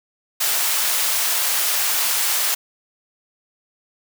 white high-pass noise, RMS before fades -20 dBFS, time 0.4-2.55 s, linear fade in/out 10 ms, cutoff 690 Hz, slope 12 dB/octave, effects none

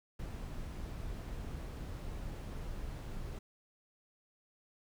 brown noise, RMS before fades -42 dBFS, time 0.19-3.39 s, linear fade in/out 5 ms, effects none

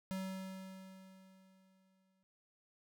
square tone with exponential decay, 189.6 Hz, F#3, 43 cents sharp, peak -38 dBFS, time 0.11-2.23 s, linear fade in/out 0 ms, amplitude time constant 460 ms, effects none

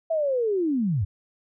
sine linear sweep, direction down, 665 to 83.1 Hz, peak -21 dBFS, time 0.1-1.05 s, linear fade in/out 10 ms, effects none

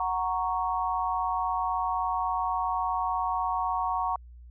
sine chord, F# major, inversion none, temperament equal, 740 / 932.3 / 1108.7 Hz, F#5 / A#5 / C#6, 0 / 0 / 0 cents, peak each -30 dBFS, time 0-4.16 s, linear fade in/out 2 ms, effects added 60 Hz sine -45 dBFS peak until 4.5 s

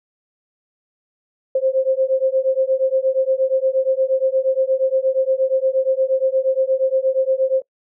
sine beating tone pair, 523.3 / 531.8 Hz, C5 / C5, 0 / +28 cents, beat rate 8.5 Hz, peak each -18 dBFS, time 1.55-7.62 s, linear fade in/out 5 ms, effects noise-tail reverb RT60 0.1 s tail -23 dB re dry

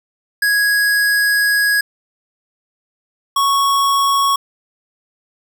square tone pair in turn, 1661.2 / 1108.7 Hz, G#6 / C#6, 0 / 0 cents, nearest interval perfect fifth, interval 700 cents, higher first, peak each -13 dBFS, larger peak neither, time 0.42-1.81 / 3.36-4.36 s, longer first, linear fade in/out 5 ms, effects none

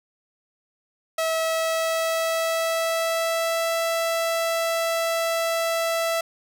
sawtooth tone with pitch glide, 648 to 662.4 Hz, E5 to E5, -30 to +8 cents, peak -18 dBFS, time 1.18-6.21 s, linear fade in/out 5 ms, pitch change +38 cents, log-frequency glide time 1.42-3.75 s, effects none

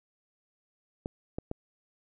clicks, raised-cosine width 2 ms, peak -20 dBFS, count 3, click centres 1.059 / 1.385 / 1.514 s, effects none

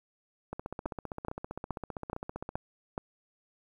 two click trains, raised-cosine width 1 ms, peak -19 / -23 dBFS, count 6 / 32, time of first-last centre 0.86-2.979 / 0.53-2.556 s, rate 2.36 / 15.3 Hz, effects 10-bit

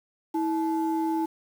sine tone pair together, 324.2 / 864.7 Hz, E4 / A5, -29 / -30 cents, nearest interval octave + perfect fourth, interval 1699 cents, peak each -24 / -28 dBFS, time 0.34-1.26 s, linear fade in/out 10 ms, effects tanh soft clip ceiling -18 dBFS + 8-bit

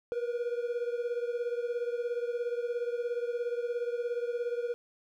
triangle beating tone pair, 475.1 / 492.1 Hz, A#4 / B4, +33 / -6 cents, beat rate 17 Hz, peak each -30 / -34 dBFS, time 0.12-4.74 s, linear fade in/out 0 ms, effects none

